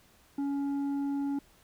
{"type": "tone with tanh clipping", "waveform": "sine", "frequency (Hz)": 280.6, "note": "C#4", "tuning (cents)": 21, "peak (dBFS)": -30, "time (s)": [0.38, 1.39], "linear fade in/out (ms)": 5, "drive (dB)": 6, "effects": ["pink hiss -62 dBFS RMS until 1.63 s"]}